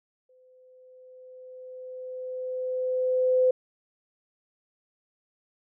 sine tone with exponential growth, 510 Hz, C5, 44 cents flat, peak -17 dBFS, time 0.29-3.51 s, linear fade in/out 5 ms, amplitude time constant 700 ms, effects none

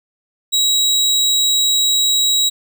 30% pulse tone, 3853 Hz, B7, 44 cents flat, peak -10 dBFS, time 0.52-2.5 s, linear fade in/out 20 ms, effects none

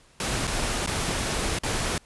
pink noise with dropouts, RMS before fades -27 dBFS, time 0.2-1.98 s, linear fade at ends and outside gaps 2 ms, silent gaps 0.471-0.475 / 0.863-0.873 / 1.588-1.634 s, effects pink hiss -57 dBFS RMS until 2.05 s + resampled to 24000 Hz

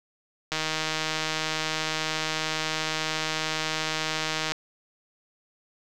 click train, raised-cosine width 0.2 ms, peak -10 dBFS, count 629, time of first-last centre 0.52-4.52 s, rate 157 Hz, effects none

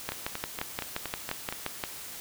two click trains, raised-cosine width 0.3 ms, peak -14 / -17 dBFS, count 11 / 7, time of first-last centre 0.09-1.838 / 0.12-1.525 s, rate 5.72 / 4.27 Hz, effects white hiss -42 dBFS RMS until 2.2 s

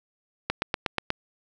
click train, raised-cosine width 0.3 ms, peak -8 dBFS, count 6, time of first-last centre 0.5-1.104 s, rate 8.28 Hz, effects none

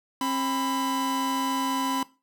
45% pulse tone pair together, 267.6 / 996 Hz, C4 / B5, +39 / +14 cents, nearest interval octave + major seventh, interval 2275 cents, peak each -28 dBFS, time 0.21-2.03 s, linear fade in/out 2 ms, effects noise-tail reverb RT60 0.3 s tail -19 dB re dry

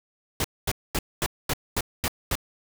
pink noise bursts, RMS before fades -25 dBFS, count 8, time 0.4-2.354 s, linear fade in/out 2 ms, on 43 ms, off 230 ms, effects none

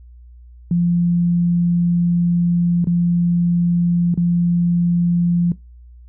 sine tone with dropouts, 173.2 Hz, F3, 14 cents flat, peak -13 dBFS, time 0.71-5.52 s, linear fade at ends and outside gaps 2 ms, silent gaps 2.844-2.871 / 4.142-4.175 s, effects noise-tail reverb RT60 0.2 s tail -19 dB re dry + added 60 Hz sine -39 dBFS peak until 6.08 s

